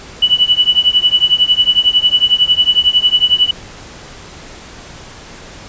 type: tone with tremolo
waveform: sine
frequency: 2960 Hz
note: F#7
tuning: in tune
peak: -4 dBFS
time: 0.22-3.51 s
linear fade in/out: 5 ms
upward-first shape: triangle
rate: 11 Hz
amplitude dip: 100%
effects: pink hiss -34 dBFS RMS until 5.68 s + resampled to 16000 Hz